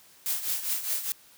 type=noise with tremolo; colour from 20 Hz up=blue; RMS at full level=-27 dBFS; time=0.26-1.12 s; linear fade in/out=0 ms; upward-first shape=triangle; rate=4.9 Hz; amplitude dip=75%; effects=white hiss -56 dBFS RMS until 1.37 s + high-pass 60 Hz 12 dB/octave